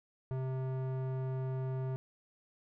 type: tone with low-pass filter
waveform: square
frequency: 130.81 Hz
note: C3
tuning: in tune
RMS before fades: -36 dBFS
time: 0.31-1.96 s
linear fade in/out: 0 ms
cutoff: 910 Hz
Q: 0.67
effects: none